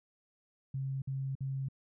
sine tone bursts, 134.8 Hz, C#3, 48 cents flat, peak -33 dBFS, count 3, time 0.74-1.686 s, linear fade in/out 5 ms, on 280 ms, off 53 ms, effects none

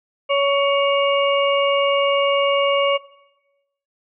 harmonic tone with a mistuned harmonic, 560 Hz, C#5, 18 cents sharp, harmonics 1 / 2 / 4 / 5, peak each -17 / -22 / -25 / -25 dBFS, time 0.29-2.98 s, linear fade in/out 20 ms, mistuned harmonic 5, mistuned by +18 cents, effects noise-tail reverb RT60 0.9 s tail -17 dB re dry

